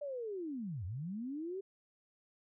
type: linear two-way sweep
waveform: sine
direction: down then up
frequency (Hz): 595 to 82.41 to 397.6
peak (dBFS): -38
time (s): 0.01-1.61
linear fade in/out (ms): 10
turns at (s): 0.85
effects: none